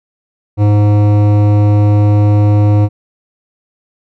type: tone with hard clipping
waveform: sine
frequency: 103.83 Hz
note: G#2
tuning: in tune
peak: -8 dBFS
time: 0.57-2.89 s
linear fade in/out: 50 ms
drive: 14 dB
effects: none